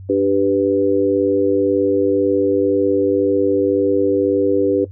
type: chord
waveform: sine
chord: G major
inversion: second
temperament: equal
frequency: 293.7 / 392 / 493.9 Hz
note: D4 / G4 / B4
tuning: 0 / 0 / 0 cents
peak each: -17 dBFS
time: 0.09-4.85 s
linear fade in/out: 10 ms
effects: noise-tail reverb RT60 0.1 s tail -17 dB re dry + added 95 Hz sine -32 dBFS peak until 4.91 s